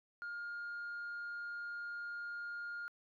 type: tone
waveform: sine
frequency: 1415 Hz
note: F6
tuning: 22 cents sharp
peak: -39 dBFS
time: 0.22-2.88 s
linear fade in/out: 0 ms
effects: tanh soft clip ceiling -39 dBFS